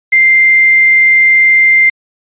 sine tone with quantisation, 2093 Hz, C7, in tune, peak -4 dBFS, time 0.12-1.9 s, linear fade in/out 10 ms, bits 4, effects resampled to 8000 Hz

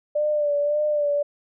sine tone with vibrato, 590 Hz, D5, 8 cents sharp, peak -19 dBFS, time 0.15-1.23 s, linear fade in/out 10 ms, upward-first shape sine, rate 1.8 Hz, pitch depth 38 cents each way, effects none

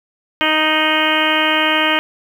harmonic tone with a mistuned harmonic, 311.1 Hz, D#4, in tune, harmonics 1 / 2 / 3 / 4 / 5 / 6 / 7 / 8 / 9 / 10, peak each -22 / -22 / -22 / -22 / -22 / -22 / -22 / -22 / -22 / -22 dBFS, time 0.41-1.99 s, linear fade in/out 0 ms, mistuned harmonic 9, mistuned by +32 cents, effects 7-bit

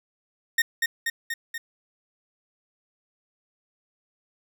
40% pulse tone with echo, 1844 Hz, A#6, 19 cents flat, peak -17 dBFS, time 0.58-0.62 s, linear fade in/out 5 ms, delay 240 ms, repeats 4, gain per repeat -3 dB, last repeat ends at 1.58 s, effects none

